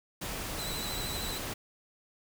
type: noise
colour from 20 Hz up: pink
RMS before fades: -37 dBFS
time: 0.21-1.54 s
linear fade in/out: 10 ms
type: tone with vibrato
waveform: sawtooth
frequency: 3974 Hz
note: B7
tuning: 10 cents sharp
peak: -35 dBFS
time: 0.59-1.38 s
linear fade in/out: 0 ms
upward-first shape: sine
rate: 13 Hz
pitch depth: 44 cents each way
effects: none